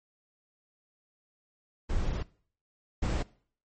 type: noise bursts at uneven times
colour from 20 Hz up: brown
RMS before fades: -29 dBFS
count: 2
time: 1.89-2.23 / 3.02-3.23 s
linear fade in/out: 10 ms
effects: noise-tail reverb RT60 0.5 s tail -21 dB re dry + MP3 32 kbps